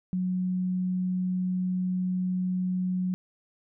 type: tone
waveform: sine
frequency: 183.3 Hz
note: F#3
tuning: 16 cents flat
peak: -25 dBFS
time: 0.13-3.14 s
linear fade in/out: 0 ms
effects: none